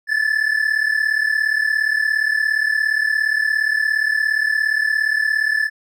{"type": "tone pair together", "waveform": "triangle", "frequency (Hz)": [1722.8, 1760], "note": ["A6", "A6"], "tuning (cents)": [-37, 0], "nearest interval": "unison", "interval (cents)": 37, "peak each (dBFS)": -17, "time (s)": [0.07, 5.7], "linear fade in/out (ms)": 50, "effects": []}